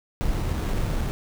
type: noise with sample-and-hold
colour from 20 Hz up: brown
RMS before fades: -25 dBFS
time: 0.21-1.11 s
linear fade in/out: 0 ms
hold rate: 4900 Hz
effects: none